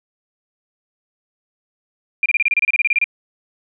sine tone bursts, 2393 Hz, D7, 32 cents sharp, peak -12 dBFS, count 15, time 2.23-3.042 s, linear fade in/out 2 ms, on 28 ms, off 28 ms, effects none

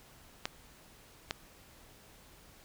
clicks, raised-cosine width 0.2 ms, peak -15 dBFS, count 2, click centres 0.455 / 1.309 s, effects pink hiss -58 dBFS RMS until 2.64 s

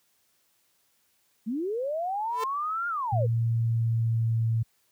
sine linear two-way sweep, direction up then down, 203.1 to 1425 to 437.6 Hz, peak -27 dBFS, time 1.46-3.27 s, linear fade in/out 20 ms, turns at 2.88 s
sawtooth tone with exponential growth, 446.1 Hz, A4, 24 cents sharp, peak -24 dBFS, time 2.28-2.44 s, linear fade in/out 5 ms, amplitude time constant 34 ms
sine tone with pitch glide, 115.3 to 113.52 Hz, A#2 to A#2, -19 to -45 cents, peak -22 dBFS, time 3.12-4.63 s, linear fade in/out 10 ms, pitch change -26 cents, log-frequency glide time 3.49-4.46 s
effects white hiss -69 dBFS RMS until 4.91 s + high-pass 60 Hz 12 dB/octave

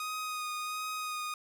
sawtooth tone with vibrato, 1244.5 Hz, D#6, in tune, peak -31 dBFS, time 0-1.34 s, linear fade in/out 2 ms, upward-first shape sine, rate 1.4 Hz, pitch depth 16 cents each way, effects none

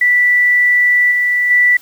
sine tone with level steps, 1967 Hz, B6, 7 cents flat, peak -8 / -11 / -7 dBFS, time 0.01-1.77 s, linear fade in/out 5 ms, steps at 1.11 / 1.5 s, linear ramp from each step 10 ms, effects white hiss -43 dBFS RMS until 1.81 s

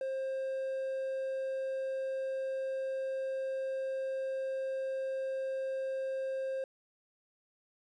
triangle tone with quantisation, 531 Hz, C5, 25 cents sharp, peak -31 dBFS, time 0.01-6.64 s, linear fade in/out 2 ms, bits 10, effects resampled to 24000 Hz

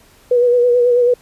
sine tone with vibrato, 487.2 Hz, B4, 24 cents flat, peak -9 dBFS, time 0.31-1.14 s, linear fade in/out 5 ms, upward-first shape sine, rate 9.2 Hz, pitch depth 33 cents each way, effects pink hiss -49 dBFS RMS until 1.21 s + resampled to 32000 Hz

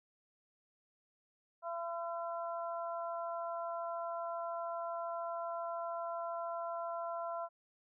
harmonic tone, 338.4 Hz, E4, 45 cents sharp, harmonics 2 / 3 / 4, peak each -39 / -43 / -45 dBFS, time 1.62-7.49 s, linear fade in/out 50 ms, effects none

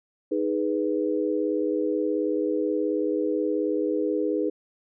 sine chord, G# minor, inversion second, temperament equal, 311.1 / 415.3 / 493.9 Hz, D#4 / G#4 / B4, 0 / 0 / 0 cents, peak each -26 / -27 / -28 dBFS, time 0.31-4.5 s, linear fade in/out 10 ms, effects none

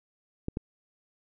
clicks, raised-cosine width 3 ms, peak -18 dBFS, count 2, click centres 0.484 / 0.571 s, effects none

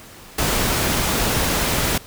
pink noise, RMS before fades -20 dBFS, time 0.38-1.98 s, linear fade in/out 5 ms, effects pink hiss -42 dBFS RMS until 2.06 s

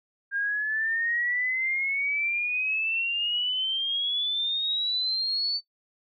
sine exponential sweep, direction up, 1603 to 4526 Hz, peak -24 dBFS, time 0.31-5.61 s, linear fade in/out 50 ms, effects noise-tail reverb RT60 0.1 s tail -21 dB re dry + MP3 48 kbps

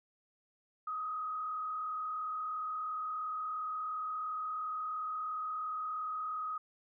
sine tone with frequency modulation, 1256 Hz, D#6, 16 cents sharp, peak -35 dBFS, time 0.87-6.58 s, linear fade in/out 5 ms, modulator 37.1 Hz, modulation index 0.67, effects none

